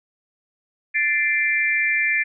sine tone cluster, 1758 / 2085 / 2359 Hz, A6 / C7 / D7, -2 / -7 / +7 cents, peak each -22 dBFS, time 0.94-2.24 s, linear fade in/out 20 ms, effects none

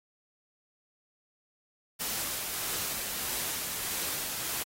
white noise with tremolo, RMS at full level -33 dBFS, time 1.99-4.64 s, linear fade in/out 20 ms, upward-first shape sine, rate 1.6 Hz, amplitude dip 25%, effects AAC 48 kbps

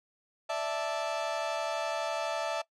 35% pulse chord, D suspended second, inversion none, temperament equal, 587.3 / 659.3 / 880 Hz, D5 / E5 / A5, 0 / 0 / 0 cents, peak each -35 / -31 / -35 dBFS, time 0.49-2.62 s, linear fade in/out 10 ms, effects noise-tail reverb RT60 0.1 s tail -20 dB re dry + low-pass 6000 Hz 12 dB/octave

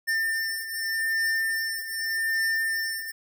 square beating tone pair, 1798 / 1798.84 Hz, A6 / A6, +37 / +38 cents, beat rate 0.84 Hz, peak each -27 / -32 dBFS, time 0.07-3.12 s, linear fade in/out 20 ms, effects none

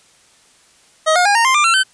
25% pulse tone with pitch steps, 631 / 716.5 / 813.6 / 923.8 / 1049 / 1191.2 / 1352.6 / 1535.9 Hz, D#5 / F5 / G#5 / A#5 / C6 / D6 / E6 / G6, +24 / +44 / -36 / -16 / +4 / +24 / +44 / -36 cents, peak -7 dBFS, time 1.06-1.836 s, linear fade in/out 20 ms, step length 97 ms, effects white hiss -51 dBFS RMS until 1.93 s + resampled to 22050 Hz

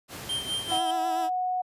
pink noise, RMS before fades -39 dBFS, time 0.08-0.81 s, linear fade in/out 50 ms
square tone with tremolo, 3148 Hz, G7, 7 cents sharp, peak -27 dBFS, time 0.29-0.91 s, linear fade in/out 5 ms, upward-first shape sine, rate 4.9 Hz, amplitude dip 70%
15% pulse tone with vibrato, 329.6 Hz, E4, in tune, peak -26 dBFS, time 0.67-1.3 s, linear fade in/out 50 ms, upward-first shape sine, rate 8.1 Hz, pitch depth 40 cents each way
sine tone with pitch glide, 743 to 734 Hz, F#5 to F#5, +7 to -14 cents, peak -25 dBFS, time 0.71-1.62 s, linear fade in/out 10 ms, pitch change -21 cents, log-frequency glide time 1.19-1.33 s
effects high-pass 80 Hz 12 dB/octave + resampled to 32000 Hz

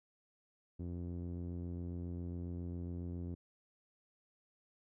sawtooth tone with low-pass filter, 87.31 Hz, F2, in tune, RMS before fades -42 dBFS, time 0.79-3.35 s, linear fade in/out 10 ms, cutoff 310 Hz, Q 1.4, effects none

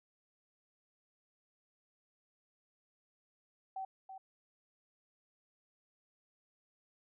sine tone with echo, 766 Hz, G5, 40 cents flat, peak -38 dBFS, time 3.76-3.85 s, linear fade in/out 5 ms, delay 330 ms, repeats 1, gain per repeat -8 dB, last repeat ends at 4.18 s, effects none

